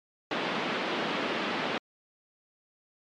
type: band-pass noise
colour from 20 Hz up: pink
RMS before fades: -31 dBFS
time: 0.31-1.78 s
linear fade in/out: 2 ms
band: 210 to 3600 Hz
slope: 24 dB/octave
effects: MP3 64 kbps